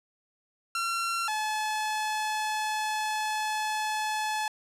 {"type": "tone pair in turn", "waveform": "sawtooth", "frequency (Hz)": [1364, 859.3], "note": ["F6", "A5"], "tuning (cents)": [-41, -41], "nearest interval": "minor sixth", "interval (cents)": 800, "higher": "first", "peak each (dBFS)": -24, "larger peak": "neither", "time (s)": [[0.75, 1.28], [1.28, 4.48]], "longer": "second", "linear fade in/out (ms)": 2, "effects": ["low-pass 11000 Hz 12 dB/octave"]}